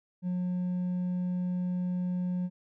sine tone with hard clipping, 180 Hz, F#3, 47 cents flat, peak -29 dBFS, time 0.22-2.5 s, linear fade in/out 50 ms, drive 2 dB, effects none

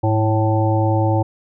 harmonic tone with a mistuned harmonic, 110 Hz, A2, in tune, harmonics 1 / 3 / 5 / 7 / 8, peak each -16 / -21 / -23 / -24 / -25 dBFS, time 0.03-1.23 s, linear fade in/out 10 ms, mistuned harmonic 1, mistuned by -54 cents, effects none

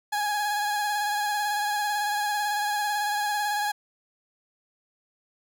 30% pulse tone with vibrato, 831 Hz, G#5, 1 cent sharp, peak -22 dBFS, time 0.12-3.72 s, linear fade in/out 10 ms, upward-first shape sine, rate 18 Hz, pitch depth 29 cents each way, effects none

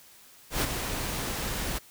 pink noise with ADSR envelope, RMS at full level -25 dBFS, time 0.5-1.79 s, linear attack 120 ms, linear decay 37 ms, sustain -7 dB, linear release 14 ms, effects white hiss -54 dBFS RMS until 1.9 s

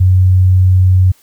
sine tone, 92.6 Hz, F#2, 2 cents sharp, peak -5 dBFS, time 0-1.12 s, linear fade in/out 10 ms, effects white hiss -50 dBFS RMS until 1.22 s

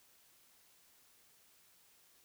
silence, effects white hiss -67 dBFS RMS until 2.24 s

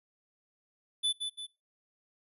square tone with echo, 3490 Hz, A7, 15 cents flat, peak -27 dBFS, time 1.03-1.13 s, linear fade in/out 20 ms, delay 170 ms, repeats 2, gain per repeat -6 dB, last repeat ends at 1.47 s, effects noise-tail reverb RT60 0.3 s tail -24 dB re dry + resampled to 32000 Hz

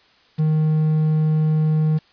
triangle tone with quantisation, 155.5 Hz, D#3, 1 cent flat, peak -13 dBFS, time 0.38-1.99 s, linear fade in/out 20 ms, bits 7, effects white hiss -55 dBFS RMS until 2.12 s + resampled to 11025 Hz

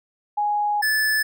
sine / square tone pair in turn, 830.6 / 1737.8 Hz, G#5 / A6, 0 / -22 cents, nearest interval octave + minor second, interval 1278 cents, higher second, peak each -19 dBFS, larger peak neither, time 0.37-0.82 / 0.82-1.23 s, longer first, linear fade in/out 10 ms, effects none

